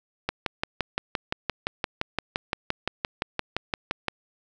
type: click train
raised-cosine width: 0.3 ms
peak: -9 dBFS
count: 23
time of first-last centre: 0.29-4.083 s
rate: 5.8 Hz
effects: none